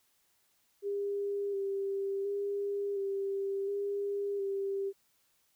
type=tone with vibrato; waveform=sine; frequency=398 Hz; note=G4; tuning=26 cents sharp; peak=-31 dBFS; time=0.82-4.93 s; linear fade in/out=50 ms; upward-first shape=square; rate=0.7 Hz; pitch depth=20 cents each way; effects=white hiss -72 dBFS RMS until 5.55 s